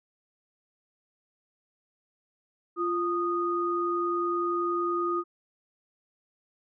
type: tone pair together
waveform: sine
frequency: 346.9 / 1236.2 Hz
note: F4 / D#6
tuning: -12 / -12 cents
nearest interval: octave + minor seventh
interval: 2200 cents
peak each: -28 dBFS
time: 2.76-5.24 s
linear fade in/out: 50 ms
effects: none